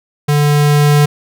square tone with level ramp, 146.83 Hz, D3, in tune, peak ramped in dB -10 to -7 dBFS, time 0.28-1.06 s, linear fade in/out 10 ms, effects none

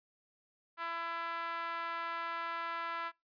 5% pulse tone with band-pass filter, 334.9 Hz, E4, 27 cents sharp, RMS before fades -39 dBFS, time 0.77-3.12 s, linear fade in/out 50 ms, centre 1200 Hz, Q 2.6, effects noise-tail reverb RT60 0.2 s tail -25 dB re dry + resampled to 11025 Hz

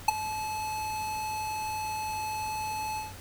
square tone with ADSR envelope, 863 Hz, A5, 34 cents flat, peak -16 dBFS, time 0.08-3.14 s, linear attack 6 ms, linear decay 15 ms, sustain -16 dB, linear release 170 ms, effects added 94 Hz sine -47 dBFS peak until 3.2 s + pink hiss -47 dBFS RMS until 3.2 s

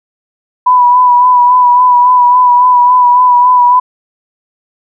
sine tone with vibrato, 987.8 Hz, B5, in tune, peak -3 dBFS, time 0.66-3.8 s, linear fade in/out 10 ms, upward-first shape sine, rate 3.6 Hz, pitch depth 29 cents each way, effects none

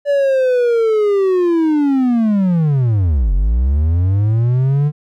triangle linear two-way sweep, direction down then up, 579 to 43.65 to 150.7 Hz, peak -9 dBFS, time 0.05-4.92 s, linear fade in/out 50 ms, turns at 3.33 s, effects none

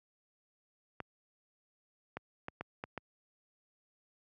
clicks, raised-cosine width 0.5 ms, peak -24 dBFS, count 6, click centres 1.003 / 2.17 / 2.484 / 2.61 / 2.839 / 2.977 s, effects high-pass 80 Hz 12 dB/octave

